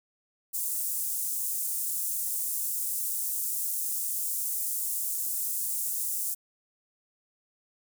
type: high-pass noise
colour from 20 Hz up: pink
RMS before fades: -31 dBFS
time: 0.53-6.35 s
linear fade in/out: 20 ms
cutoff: 8300 Hz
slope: 24 dB/octave
effects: none